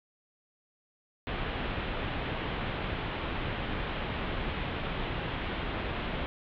pink low-pass noise, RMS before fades -34 dBFS, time 1.27-6.26 s, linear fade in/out 0 ms, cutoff 3500 Hz, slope 48 dB/octave, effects none

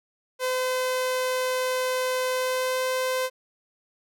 sawtooth tone with pitch glide, 511 to 514.3 Hz, C5 to C5, -41 to -30 cents, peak -20 dBFS, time 0.39-3.3 s, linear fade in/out 50 ms, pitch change +11 cents, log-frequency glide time 2.32-2.84 s, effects none

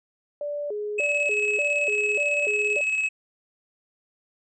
sine tone with vibrato, 493.9 Hz, B4, in tune, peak -27 dBFS, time 0.41-2.81 s, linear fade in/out 2 ms, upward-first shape square, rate 1.7 Hz, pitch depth 290 cents each way
triangle tone with tremolo, 2575 Hz, E7, 41 cents flat, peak -19 dBFS, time 0.98-3.09 s, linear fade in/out 10 ms, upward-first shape square, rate 18 Hz, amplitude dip 35%
effects resampled to 22050 Hz

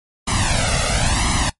pink noise with flanger, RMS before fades -18 dBFS, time 0.27-1.5 s, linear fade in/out 10 ms, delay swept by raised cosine 0.98 to 1.49 ms, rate 0.97 Hz, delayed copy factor +0.9, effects noise-tail reverb RT60 0.1 s tail -19 dB re dry + MP3 48 kbps

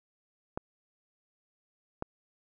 clicks, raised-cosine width 1 ms, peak -19 dBFS, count 2, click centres 0.575 / 2.024 s, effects none

